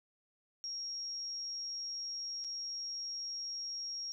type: tone with dropouts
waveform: sine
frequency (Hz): 5588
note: F8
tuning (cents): 0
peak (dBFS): -38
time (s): 0.64-4.12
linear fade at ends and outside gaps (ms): 0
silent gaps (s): 2.441-2.446
effects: none